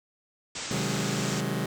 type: low-pass noise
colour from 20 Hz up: white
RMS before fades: -36 dBFS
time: 0.55-1.41 s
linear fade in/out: 5 ms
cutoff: 8200 Hz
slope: 96 dB/octave
type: chord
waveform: sawtooth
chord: Ab dominant seventh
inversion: first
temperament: just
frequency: 129.78 / 155.74 / 186.89 / 207.7 Hz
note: C3 / Eb3 / Gb3 / Ab3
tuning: -14 / +2 / +18 / 0 cents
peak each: -29 dBFS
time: 0.71-1.66 s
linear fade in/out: 2 ms
effects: none